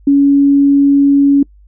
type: tone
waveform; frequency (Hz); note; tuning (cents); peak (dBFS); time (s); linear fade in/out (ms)
sine; 280.7; C#4; +22; -5; 0.07-1.43; 5
effects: noise-tail reverb RT60 0.1 s tail -25 dB re dry + added 50 Hz sine -40 dBFS peak until 1.67 s